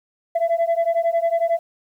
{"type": "beating tone pair", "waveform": "sine", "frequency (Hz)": [666, 677], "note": ["E5", "E5"], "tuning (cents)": [18, 46], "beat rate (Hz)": 11, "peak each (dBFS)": -18, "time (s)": [0.35, 1.59], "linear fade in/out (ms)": 10, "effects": ["tanh soft clip ceiling -14 dBFS", "9-bit"]}